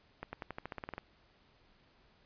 accelerating click train, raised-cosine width 0.5 ms, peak -25 dBFS, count 12, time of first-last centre 0.23-0.98 s, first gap 100 ms, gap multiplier 0.92, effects pink hiss -67 dBFS RMS until 2.25 s + resampled to 11025 Hz

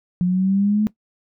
sine exponential sweep, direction up, 176.7 to 215.9 Hz, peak -15 dBFS, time 0.21-0.87 s, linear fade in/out 0 ms, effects noise-tail reverb RT60 0.1 s tail -18 dB re dry

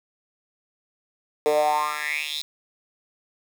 10% pulse tone with high-pass filter sweep, 150 Hz, D3, 37 cents sharp, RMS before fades -24 dBFS, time 1.46-2.42 s, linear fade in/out 0 ms, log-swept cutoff 450 to 4200 Hz, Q 6.3, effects none

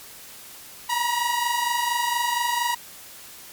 sawtooth tone pair together, 942.7 / 967 Hz, A#5 / B5, +19 / -37 cents, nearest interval unison, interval 44 cents, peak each -22 / -20 dBFS, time 0.89-2.75 s, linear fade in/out 10 ms, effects white hiss -43 dBFS RMS until 3.52 s + MP3 96 kbps

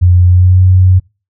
sine tone with pitch glide, 89.3 to 92.45 Hz, F2 to F#2, +39 to -1 cents, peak -3 dBFS, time 0.01-1 s, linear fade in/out 20 ms, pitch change +60 cents, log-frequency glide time 0.24-0.62 s, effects noise-tail reverb RT60 0.3 s tail -24 dB re dry

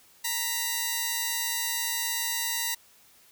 5% pulse tone pair together, 932 / 1981.1 Hz, A#5 / B6, -1 / +5 cents, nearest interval octave + minor second, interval 1306 cents, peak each -19 dBFS, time 0.24-2.75 s, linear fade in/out 10 ms, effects white hiss -58 dBFS RMS until 3.31 s

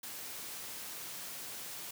white noise, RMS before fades -44 dBFS, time 0.03-1.91 s, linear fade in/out 5 ms, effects high-pass 100 Hz 12 dB/octave

